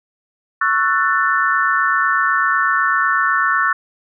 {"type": "chord", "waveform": "sine", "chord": "F# minor seventh", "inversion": "second", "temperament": "just", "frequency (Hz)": [1110, 1332, 1480, 1776], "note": ["C#6", "E6", "F#6", "A6"], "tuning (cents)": [2, 18, 0, 16], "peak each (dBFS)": -19, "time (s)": [0.61, 3.73], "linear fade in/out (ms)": 5, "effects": []}